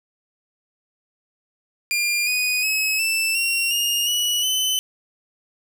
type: tone with pitch steps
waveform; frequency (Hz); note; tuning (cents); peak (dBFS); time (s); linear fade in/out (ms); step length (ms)
sawtooth; 2400 / 2482 / 2566 / 2654 / 2744 / 2838 / 2934 / 3034; D7 / D#7 / E7 / E7 / F7 / F7 / F#7 / F#7; +37 / -5 / -47 / +11 / -31 / +27 / -15 / +43; -16; 1.91-4.79; 0; 360
effects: none